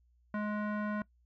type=tone with low-pass filter; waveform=square; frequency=209.8 Hz; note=G#3; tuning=18 cents sharp; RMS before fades=-35 dBFS; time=0.34-1.02 s; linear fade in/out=2 ms; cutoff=1500 Hz; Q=2.4; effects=noise-tail reverb RT60 0.1 s tail -21 dB re dry + added 60 Hz sine -65 dBFS peak until 1.25 s